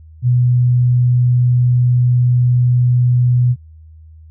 sine tone, 123.47 Hz, B2, in tune, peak -9 dBFS, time 0.22-3.56 s, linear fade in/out 50 ms, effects added 79 Hz sine -37 dBFS peak until 4.3 s

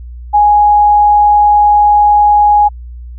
sine tone, 830.6 Hz, G#5, in tune, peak -4 dBFS, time 0.33-2.69 s, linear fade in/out 20 ms, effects added 60 Hz sine -25 dBFS peak until 3.18 s

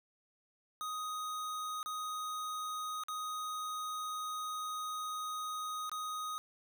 square tone with dropouts, 1249 Hz, D#6, 6 cents sharp, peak -38 dBFS, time 0.81-6.38 s, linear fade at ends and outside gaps 0 ms, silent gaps 1.829-1.86 / 3.036-3.084 / 5.895-5.916 s, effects none

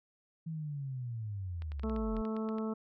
sine linear sweep, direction down, 164.7 to 38.89 Hz, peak -36 dBFS, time 0.46-2.22 s, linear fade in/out 10 ms
clicks, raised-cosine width 0.3 ms, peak -34 dBFS, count 11, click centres 1.621 / 1.719 / 1.796 / 1.834 / 1.897 / 1.963 / 2.167 / 2.252 / 2.366 / 2.489 / 2.584 s
harmonic tone, 219.5 Hz, A3, 4 cents flat, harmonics 1 / 2 / 3 / 4 / 5 / 6, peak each -34 / -39 / -47 / -50 / -49 / -48 dBFS, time 1.83-2.74 s, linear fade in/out 10 ms
effects none

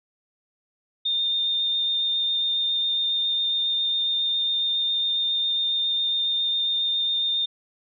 sine tone with vibrato, 3632 Hz, A#7, 46 cents flat, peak -21 dBFS, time 1.05-7.46 s, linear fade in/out 10 ms, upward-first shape triangle, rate 7.3 Hz, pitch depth 12 cents each way, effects none

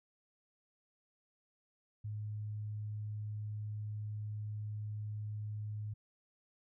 sine tone, 105.8 Hz, G#2, 33 cents sharp, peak -38 dBFS, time 2.04-5.94 s, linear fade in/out 10 ms, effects none

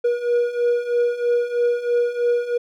triangle beating tone pair, 478.1 / 481.2 Hz, A#4 / B4, +44 / -45 cents, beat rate 3.1 Hz, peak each -21 / -17 dBFS, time 0.04-2.58 s, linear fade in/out 10 ms, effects none

